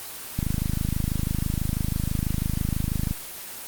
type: click train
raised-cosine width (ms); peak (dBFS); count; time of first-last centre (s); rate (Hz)
5; -12; 72; 0.39-3.11; 26.1
effects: white hiss -37 dBFS RMS until 3.67 s + Opus 24 kbps